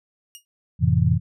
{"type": "tone with exponential decay", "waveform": "15% pulse", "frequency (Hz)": 2857, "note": "F7", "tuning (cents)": 39, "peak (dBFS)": -28, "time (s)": [0.35, 0.45], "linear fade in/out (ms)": 0, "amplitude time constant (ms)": 20}
{"type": "chord", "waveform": "sine", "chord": "F major seventh", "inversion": "none", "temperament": "equal with one note detuned", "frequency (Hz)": [88.53, 110, 130.81, 164.81], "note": ["F2", "A2", "C3", "E3"], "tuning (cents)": [24, 0, 0, 0], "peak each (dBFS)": -21, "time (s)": [0.79, 1.2], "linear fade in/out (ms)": 50}
{"effects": []}